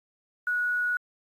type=tone with quantisation; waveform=sine; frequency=1462 Hz; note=F#6; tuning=21 cents flat; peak=-24 dBFS; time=0.47-0.97 s; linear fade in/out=2 ms; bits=9; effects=AAC 64 kbps